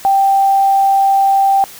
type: tone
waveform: sine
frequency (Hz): 784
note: G5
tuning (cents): 0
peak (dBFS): -8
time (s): 0.05-1.64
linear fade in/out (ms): 0
effects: white hiss -35 dBFS RMS until 1.79 s